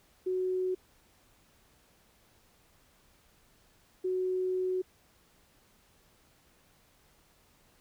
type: tone bursts at uneven times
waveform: sine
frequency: 370 Hz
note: F#4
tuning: in tune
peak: -28 dBFS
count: 2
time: 0.26-0.75 / 4.04-4.82 s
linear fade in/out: 10 ms
effects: pink hiss -65 dBFS RMS until 7.8 s